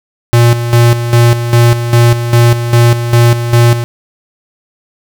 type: tone with tremolo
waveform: square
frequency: 118.6 Hz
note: A#2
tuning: 30 cents sharp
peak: -4 dBFS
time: 0.33-3.84 s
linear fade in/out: 0 ms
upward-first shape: square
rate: 2.5 Hz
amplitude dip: 65%
effects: none